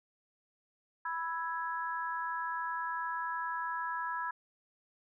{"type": "chord", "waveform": "sine", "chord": "E major", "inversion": "second", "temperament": "equal", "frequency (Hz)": [987.8, 1318.5, 1661.2], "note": ["B5", "E6", "G#6"], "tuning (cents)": [0, 0, 0], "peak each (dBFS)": [-36, -40, -39], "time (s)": [1.05, 4.31], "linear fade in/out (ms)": 5, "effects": []}